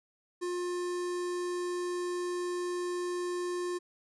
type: tone with notch filter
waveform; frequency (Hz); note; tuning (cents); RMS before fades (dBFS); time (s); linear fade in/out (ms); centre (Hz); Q
square; 355.2; F4; +29; -34; 0.41-3.79; 20; 2800; 1.6
effects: resampled to 24000 Hz